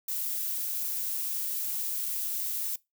violet noise, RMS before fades -32 dBFS, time 0.08-2.76 s, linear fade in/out 5 ms, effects noise-tail reverb RT60 0.2 s tail -22 dB re dry

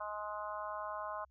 harmonic tone, 210 Hz, G#3, 19 cents sharp, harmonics 3 / 4 / 5 / 6 / 7, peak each -44 / -47 / -42 / -46 / -51 dBFS, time 0-1.25 s, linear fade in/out 10 ms, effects added 66 Hz sine -66 dBFS peak until 1.3 s

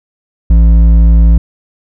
sine tone with hard clipping, 56 Hz, A1, 31 cents sharp, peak -4 dBFS, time 0.5-1.38 s, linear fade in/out 5 ms, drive 7 dB, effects none

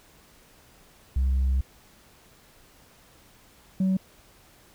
sine tone pair in turn, 65.7 / 188.97 Hz, C2 / F#3, +8 / +37 cents, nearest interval octave + tritone, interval 1829 cents, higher second, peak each -18 dBFS, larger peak neither, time 1.16-1.61 / 3.8-3.97 s, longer first, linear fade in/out 5 ms, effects tanh soft clip ceiling -19 dBFS + pink hiss -56 dBFS RMS until 4.74 s

